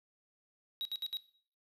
triangle tone bursts, 3832 Hz, A#7, 47 cents sharp, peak -33 dBFS, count 4, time 0.81-1.17 s, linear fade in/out 0 ms, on 42 ms, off 64 ms, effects noise-tail reverb RT60 0.5 s tail -17 dB re dry

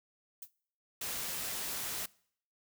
violet noise with exponential decay, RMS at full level -39 dBFS, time 0.42-0.51 s, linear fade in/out 5 ms, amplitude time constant 18 ms
white noise, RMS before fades -38 dBFS, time 1.01-2.06 s, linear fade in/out 5 ms
effects noise-tail reverb RT60 0.6 s tail -23 dB re dry

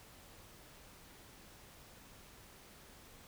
silence, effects pink hiss -58 dBFS RMS until 3.27 s

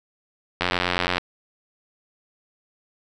click train, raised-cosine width 0.3 ms, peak -5 dBFS, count 52, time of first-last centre 0.61-1.181 s, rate 89.3 Hz, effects none

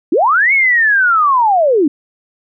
sine linear two-way sweep, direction up then down, 268.3 to 2230 to 268.3 Hz, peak -8 dBFS, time 0.12-1.88 s, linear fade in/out 5 ms, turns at 0.53 s, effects none

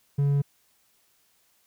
sine tone with hard clipping, 141.7 Hz, C#3, 38 cents sharp, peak -21 dBFS, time 0.18-0.42 s, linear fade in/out 10 ms, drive 3 dB, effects white hiss -66 dBFS RMS until 1.66 s

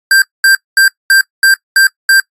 square tone bursts, 1579 Hz, G6, 12 cents sharp, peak -5 dBFS, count 7, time 0.11-2.2 s, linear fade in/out 2 ms, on 110 ms, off 220 ms, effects noise-tail reverb RT60 0.1 s tail -24 dB re dry + AAC 48 kbps

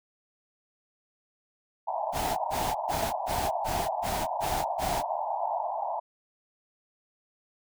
pink band-pass noise, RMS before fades -31 dBFS, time 1.87-6 s, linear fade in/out 10 ms, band 630 to 960 Hz, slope 96 dB/octave
pink noise bursts, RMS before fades -33 dBFS, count 8, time 2.12-5.03 s, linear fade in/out 50 ms, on 250 ms, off 130 ms
effects none

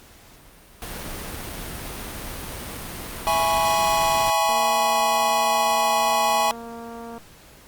pink noise, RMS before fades -33 dBFS, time 0.82-4.3 s, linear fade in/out 0 ms
square chord, C# minor seventh, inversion first, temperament equal, 659.3 / 830.6 / 987.8 / 1108.7 Hz, E5 / G#5 / B5 / C#6, 0 / 0 / 0 / 0 cents, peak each -26 / -22 / -27 / -26 dBFS, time 3.27-6.51 s, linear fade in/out 0 ms
click train, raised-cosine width 1 ms, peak -25 dBFS, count 625, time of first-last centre 4.49-7.18 s, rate 232 Hz
effects pink hiss -49 dBFS RMS until 7.67 s + Opus 48 kbps

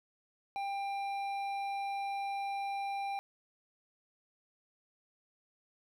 sine tone with hard clipping, 794 Hz, G5, 22 cents sharp, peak -36 dBFS, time 0.56-3.19 s, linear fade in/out 0 ms, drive 9 dB, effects none

